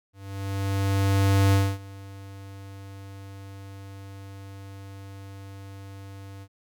square tone with ADSR envelope, 98 Hz, G2, in tune, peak -17 dBFS, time 0.13-6.48 s, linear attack 1400 ms, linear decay 250 ms, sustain -23 dB, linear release 58 ms, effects none

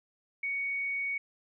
sine tone, 2233 Hz, C#7, 12 cents sharp, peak -30 dBFS, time 0.43-1.18 s, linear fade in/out 5 ms, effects none

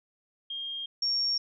sine tone pair in turn, 3221 / 5524 Hz, G7 / F8, +46 / -20 cents, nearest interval major sixth, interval 934 cents, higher second, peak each -33 / -25 dBFS, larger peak second, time 0.5-0.86 / 1.02-1.38 s, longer neither, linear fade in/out 5 ms, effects none

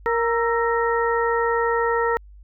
harmonic tone with a mistuned harmonic, 466.2 Hz, A#4, in tune, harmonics 1 / 2 / 3 / 4, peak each -21 / -24 / -26 / -27 dBFS, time 0.06-2.17 s, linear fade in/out 0 ms, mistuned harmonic 3, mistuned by -82 cents, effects added 50 Hz sine -42 dBFS peak until 2.43 s

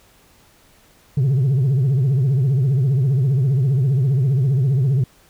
sine tone with vibrato, 133.3 Hz, C3, 33 cents sharp, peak -11 dBFS, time 1.17-5.04 s, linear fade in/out 5 ms, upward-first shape triangle, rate 15 Hz, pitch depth 200 cents each way, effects tanh soft clip ceiling -13 dBFS + pink hiss -53 dBFS RMS until 5.29 s

